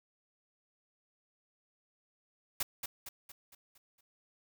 white noise with echo, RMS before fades -33 dBFS, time 2.6-2.63 s, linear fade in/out 5 ms, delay 230 ms, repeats 6, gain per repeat -6 dB, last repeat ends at 4.01 s, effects none

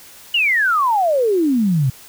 sine exponential sweep, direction down, 2960 to 123.7 Hz, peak -13 dBFS, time 0.34-1.9 s, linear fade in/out 5 ms, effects white hiss -42 dBFS RMS until 2.08 s

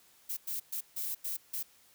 violet noise bursts at uneven times, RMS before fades -36 dBFS, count 6, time 0.29-0.37 / 0.47-0.6 / 0.72-0.81 / 0.96-1.15 / 1.24-1.37 / 1.53-1.63 s, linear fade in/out 10 ms, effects white hiss -63 dBFS RMS until 1.94 s

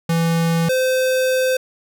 square tone pair in turn, 166.2 / 515.9 Hz, E3 / C5, +15 / -24 cents, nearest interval octave + minor sixth, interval 1961 cents, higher second, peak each -16 dBFS, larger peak neither, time 0.09-0.69 / 0.69-1.57 s, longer second, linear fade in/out 5 ms, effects none

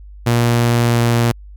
sawtooth tone with pitch glide, 118.7 to 118.02 Hz, A#2 to A#2, +32 to +22 cents, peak -8 dBFS, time 0.26-1.32 s, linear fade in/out 10 ms, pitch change -10 cents, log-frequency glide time 0.83-1 s, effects added 50 Hz sine -34 dBFS peak until 1.56 s

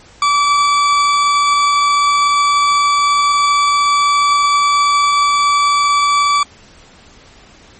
40% pulse tone, 1154 Hz, D6, 31 cents flat, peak -9 dBFS, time 0.22-6.43 s, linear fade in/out 2 ms, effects pink hiss -43 dBFS RMS until 7.79 s + MP3 32 kbps

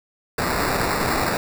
blue noise with sample-and-hold, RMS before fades -22 dBFS, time 0.38-1.37 s, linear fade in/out 2 ms, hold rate 3150 Hz, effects none

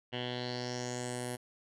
10% pulse tone with low-pass filter sweep, 123.47 Hz, B2, in tune, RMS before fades -38 dBFS, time 0.12-1.37 s, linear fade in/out 20 ms, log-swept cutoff 2900 to 11000 Hz, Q 4.8, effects none

